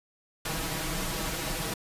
pink noise with comb filter, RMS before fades -32 dBFS, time 0.45-1.74 s, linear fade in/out 5 ms, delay 6.2 ms, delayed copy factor +0.8, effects resampled to 32000 Hz

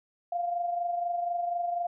sine tone pair together, 695.9 / 720 Hz, F5 / F#5, -6 / -47 cents, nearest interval minor second, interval 59 cents, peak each -28 / -37 dBFS, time 0.32-1.87 s, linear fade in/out 5 ms, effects none

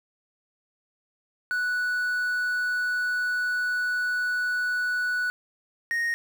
triangle tone pair in turn, 1478 / 1862.2 Hz, F#6 / A#6, -2 / -2 cents, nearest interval major third, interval 400 cents, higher second, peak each -22 dBFS, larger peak neither, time 1.51-5.3 / 5.91-6.14 s, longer first, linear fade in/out 0 ms, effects 8-bit

